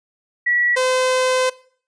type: tone pair in turn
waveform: sine / sawtooth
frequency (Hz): 1936 / 512.8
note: B6 / C5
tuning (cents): -35 / -35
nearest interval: octave + major seventh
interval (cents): 2300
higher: first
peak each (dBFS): -15 / -12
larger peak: second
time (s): 0.46-0.76 / 0.76-1.5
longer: second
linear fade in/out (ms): 10
effects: noise-tail reverb RT60 0.5 s tail -20 dB re dry + resampled to 22050 Hz